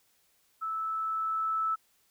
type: tone with level ramp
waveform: sine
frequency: 1311 Hz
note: E6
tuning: 10 cents flat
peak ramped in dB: -31 to -26 dBFS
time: 0.61-1.76 s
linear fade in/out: 20 ms
effects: white hiss -69 dBFS RMS until 2.1 s